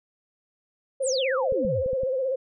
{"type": "tone with vibrato", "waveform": "sine", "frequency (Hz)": 524, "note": "C5", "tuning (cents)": 2, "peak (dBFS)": -23, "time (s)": [1, 2.36], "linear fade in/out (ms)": 10, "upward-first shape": "sine", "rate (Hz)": 16, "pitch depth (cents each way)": 68}
{"type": "exponential sweep", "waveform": "sine", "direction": "down", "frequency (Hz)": [10330, 69.3], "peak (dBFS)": -27, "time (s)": [1.02, 1.84], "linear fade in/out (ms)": 50}
{"type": "clicks", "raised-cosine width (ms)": 5, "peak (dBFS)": -25, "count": 5, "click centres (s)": [1.523, 1.65, 1.861, 1.932, 2.034]}
{"effects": []}